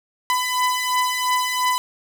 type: beating tone pair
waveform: sawtooth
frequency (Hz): 1000 / 1002.9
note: B5 / B5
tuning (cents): +21 / +26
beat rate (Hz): 2.9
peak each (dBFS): -20 / -17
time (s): 0.3-1.78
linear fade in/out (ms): 0
effects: none